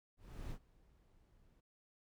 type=noise with ADSR envelope; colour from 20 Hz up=brown; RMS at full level=-44 dBFS; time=0.17-1.61 s; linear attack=340 ms; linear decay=74 ms; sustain=-24 dB; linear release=14 ms; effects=none